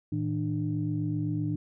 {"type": "tone cluster", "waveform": "sine", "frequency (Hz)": [111.1, 158.9, 298.5], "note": ["A2", "D#3", "D4"], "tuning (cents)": [17, 37, 28], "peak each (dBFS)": -31, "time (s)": [0.12, 1.56], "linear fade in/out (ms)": 5, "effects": ["tanh soft clip ceiling -17 dBFS"]}